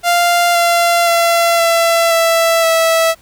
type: tone with pitch steps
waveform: sawtooth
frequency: 696 / 687.6 / 679.3 / 671.1 / 663 / 655 Hz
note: F5 / F5 / F5 / E5 / E5 / E5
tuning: -6 / -27 / -48 / +31 / +10 / -11 cents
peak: -6 dBFS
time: 0.03-3.15 s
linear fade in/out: 50 ms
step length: 520 ms
effects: pink hiss -48 dBFS RMS until 3.21 s